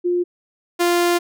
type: tone pair in turn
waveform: sine / sawtooth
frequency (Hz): 353.5 / 348.2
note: F4 / F4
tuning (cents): +21 / -5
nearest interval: unison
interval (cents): 26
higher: first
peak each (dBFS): -16 / -11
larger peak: second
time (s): 0.04-0.24 / 0.79-1.19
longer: second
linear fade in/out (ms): 20
effects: none